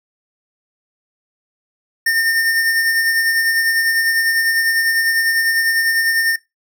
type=tone with tremolo; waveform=square; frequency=1816 Hz; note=A#6; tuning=46 cents flat; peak=-13 dBFS; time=2.06-6.36 s; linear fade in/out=5 ms; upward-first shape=sine; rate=10 Hz; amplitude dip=35%; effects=noise-tail reverb RT60 0.2 s tail -21 dB re dry